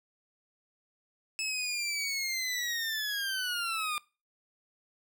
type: linear sweep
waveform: 20% pulse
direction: down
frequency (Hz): 2612 to 1198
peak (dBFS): -26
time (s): 1.39-3.98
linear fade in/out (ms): 0
effects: noise-tail reverb RT60 0.3 s tail -22 dB re dry